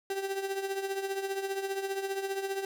35% pulse tone with tremolo, 390 Hz, G4, 9 cents flat, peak -27 dBFS, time 0.1-2.65 s, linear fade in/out 2 ms, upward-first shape triangle, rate 15 Hz, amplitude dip 70%, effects none

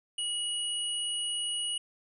sine tone pair together, 2906 / 9263 Hz, F#7 / D9, -32 / -25 cents, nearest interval octave + minor sixth, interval 2007 cents, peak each -31 / -36 dBFS, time 0.18-1.78 s, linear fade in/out 5 ms, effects none

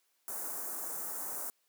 white band-stop noise, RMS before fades -39 dBFS, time 0.28-1.5 s, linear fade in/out 0 ms, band 1400 to 7400 Hz, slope 24 dB/octave, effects white hiss -75 dBFS RMS until 1.68 s + high-pass 300 Hz 12 dB/octave

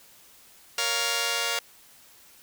5% pulse chord, Bb minor, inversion none, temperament just, 466.2 / 559.4 / 699.2 Hz, Bb4 / Db5 / F5, 0 / +16 / +2 cents, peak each -19 dBFS, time 0.78-1.59 s, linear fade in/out 2 ms, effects white hiss -54 dBFS RMS until 2.42 s

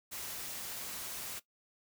white noise, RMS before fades -42 dBFS, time 0.11-1.4 s, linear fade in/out 20 ms, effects noise-tail reverb RT60 0.1 s tail -17 dB re dry

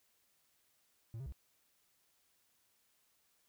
triangle tone with pitch steps, 113.7 / 134.4 / 64.6 Hz, A#2 / C3 / C2, -43 / +47 / -21 cents, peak -40 dBFS, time 1.14-1.323 s, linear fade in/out 0 ms, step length 61 ms, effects white hiss -75 dBFS RMS until 3.48 s

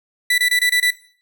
30% pulse tone bursts, 1975.5 Hz, B6, in tune, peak -11 dBFS, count 6, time 0.3-0.906 s, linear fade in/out 5 ms, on 81 ms, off 24 ms, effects noise-tail reverb RT60 0.5 s tail -18 dB re dry

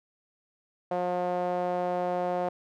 sawtooth tone with band-pass filter, 178.8 Hz, F3, 41 cents sharp, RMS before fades -29 dBFS, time 0.91-2.49 s, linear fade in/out 5 ms, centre 640 Hz, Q 3.3, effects none

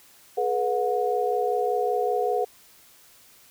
sine tone cluster, 423 / 488.2 / 727 Hz, G#4 / B4 / F#5, +32 / -20 / -31 cents, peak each -26 dBFS, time 0.37-2.45 s, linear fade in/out 10 ms, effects white hiss -54 dBFS RMS until 3.5 s

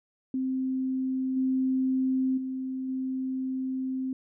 sine tone with level steps, 261.1 Hz, C4, 3 cents flat, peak -26 / -23 / -30 / -28 dBFS, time 0.34-4.13 s, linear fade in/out 2 ms, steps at 1.36 / 2.37 / 2.88 s, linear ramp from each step 10 ms, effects none

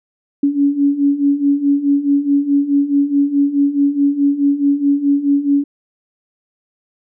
sine beating tone pair, 280 / 284.7 Hz, C#4 / C#4, +18 / +46 cents, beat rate 4.7 Hz, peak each -17 / -13 dBFS, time 0.43-5.64 s, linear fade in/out 5 ms, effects none

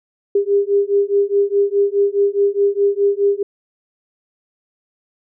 sine beating tone pair, 399.8 / 404.6 Hz, G4 / G#4, +34 / -45 cents, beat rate 4.8 Hz, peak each -16 dBFS, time 0.35-3.43 s, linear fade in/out 5 ms, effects none

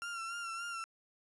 35% pulse tone with vibrato, 1372 Hz, F6, 31 cents flat, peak -37 dBFS, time 0.02-0.84 s, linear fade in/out 0 ms, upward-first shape sine, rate 3.5 Hz, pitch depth 42 cents each way, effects resampled to 24000 Hz

